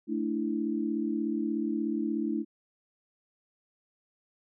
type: chord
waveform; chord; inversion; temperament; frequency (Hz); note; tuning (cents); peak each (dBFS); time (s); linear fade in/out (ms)
sine; A suspended fourth; none; just; 220 / 293.3 / 330; A3 / D4 / E4; 0 / -2 / +2; -32; 0.07-2.45; 50
effects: none